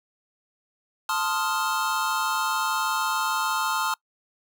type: chord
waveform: square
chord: F dominant seventh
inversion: first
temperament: equal with one note detuned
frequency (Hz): 880 / 1046.5 / 1250.3 / 1396.9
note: A5 / C6 / Eb6 / F6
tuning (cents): 0 / 0 / +8 / 0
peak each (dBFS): -30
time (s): 1.09-3.94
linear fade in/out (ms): 2
effects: noise-tail reverb RT60 0.1 s tail -25 dB re dry